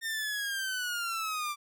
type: linear sweep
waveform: sawtooth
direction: down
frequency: 1826 to 1167 Hz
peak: -28 dBFS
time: 0.01-1.56 s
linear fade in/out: 50 ms
effects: none